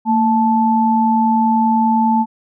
sine tone pair together, 227.4 / 875 Hz, A#3 / A5, -43 / -10 cents, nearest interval octave + major seventh, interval 2333 cents, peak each -14 dBFS, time 0.05-2.26 s, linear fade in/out 50 ms, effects none

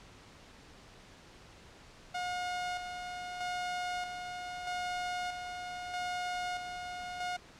sawtooth tone with tremolo, 719 Hz, F#5, 50 cents flat, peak -30 dBFS, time 2.14-7.37 s, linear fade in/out 10 ms, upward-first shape square, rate 0.79 Hz, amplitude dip 45%, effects pink hiss -55 dBFS RMS until 7.59 s + low-pass 6000 Hz 12 dB/octave

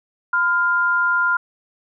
sine tone pair together, 1013.4 / 1403 Hz, B5 / F6, +44 / +8 cents, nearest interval tritone, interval 564 cents, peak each -22 / -16 dBFS, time 0.33-1.37 s, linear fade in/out 5 ms, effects none

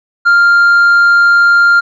triangle tone with tanh clipping, 1396.9 Hz, F6, in tune, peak -5 dBFS, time 0.25-1.81 s, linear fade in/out 20 ms, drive 7 dB, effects none

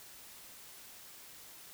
silence, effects white hiss -53 dBFS RMS until 1.73 s

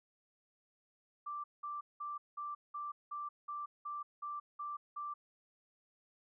sine tone bursts, 1174.7 Hz, D6, in tune, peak -39 dBFS, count 11, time 1.26-5.14 s, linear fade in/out 10 ms, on 180 ms, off 190 ms, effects none

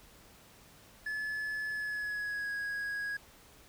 triangle tone with pitch glide, 1720 to 1654.7 Hz, A6 to G#6, -40 to -7 cents, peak -32 dBFS, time 1.06-3.17 s, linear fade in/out 5 ms, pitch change -67 cents, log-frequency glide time 1.69-2.52 s, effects pink hiss -58 dBFS RMS until 3.68 s

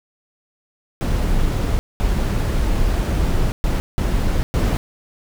brown noise bursts at uneven times, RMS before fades -18 dBFS, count 5, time 1.01-1.79 / 2-3.52 / 3.64-3.8 / 3.98-4.43 / 4.54-4.77 s, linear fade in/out 0 ms, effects none

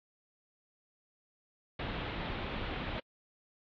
pink low-pass noise, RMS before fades -38 dBFS, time 1.79-3 s, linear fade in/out 5 ms, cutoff 3800 Hz, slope 48 dB/octave, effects AAC 64 kbps

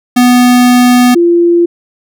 square / sine tone pair in turn, 246.9 / 343.9 Hz, B3 / F4, 0 / -27 cents, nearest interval tritone, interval 573 cents, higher second, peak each -4 dBFS, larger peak neither, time 0.16-1.15 / 1.15-1.66 s, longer first, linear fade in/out 10 ms, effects none

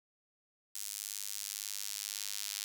sawtooth tone with high-pass filter sweep, 101.9 Hz, G#2, 32 cents flat, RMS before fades -41 dBFS, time 0.75-2.64 s, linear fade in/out 0 ms, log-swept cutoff 6900 to 4600 Hz, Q 1, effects none

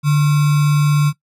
sine tone with sample-and-hold, 147.3 Hz, D3, 6 cents sharp, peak -10 dBFS, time 0.03-1.13 s, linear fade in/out 50 ms, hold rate 1225 Hz, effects noise-tail reverb RT60 0.1 s tail -19 dB re dry + resampled to 32000 Hz

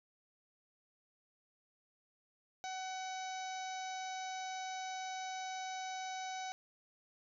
harmonic tone with a mistuned harmonic, 751 Hz, F#5, 26 cents sharp, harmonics 1 / 2 / 3 / 4 / 5 / 6 / 7 / 8 / 9, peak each -41 / -51 / -51 / -57 / -52 / -59 / -57 / -52 / -62 dBFS, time 2.64-6.52 s, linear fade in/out 0 ms, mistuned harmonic 5, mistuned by +36 cents, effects none

